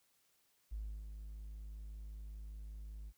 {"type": "tone with ADSR envelope", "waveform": "triangle", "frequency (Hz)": 52.6, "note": "G#1", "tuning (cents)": 23, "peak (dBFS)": -35, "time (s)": [0.71, 3.13], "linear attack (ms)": 21, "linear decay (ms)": 300, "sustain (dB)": -8, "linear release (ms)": 52, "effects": ["tanh soft clip ceiling -37 dBFS", "white hiss -75 dBFS RMS until 3.17 s"]}